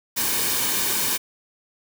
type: noise with comb filter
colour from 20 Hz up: white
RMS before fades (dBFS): -23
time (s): 0.16-1.18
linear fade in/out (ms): 20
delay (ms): 1.5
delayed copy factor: -0.55
effects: none